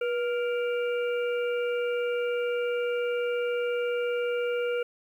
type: harmonic tone with a mistuned harmonic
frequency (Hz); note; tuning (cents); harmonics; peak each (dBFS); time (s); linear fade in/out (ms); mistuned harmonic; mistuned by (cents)
466.2; A#4; 0; 1 / 3 / 5 / 6; -26 / -36 / -40 / -42; 0.01-4.83; 5; 1; +66
effects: 10-bit